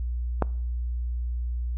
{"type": "click", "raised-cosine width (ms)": 1, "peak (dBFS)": -8, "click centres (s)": 0.423, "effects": ["noise-tail reverb RT60 0.6 s tail -24 dB re dry", "added 60 Hz sine -26 dBFS peak until 1.77 s"]}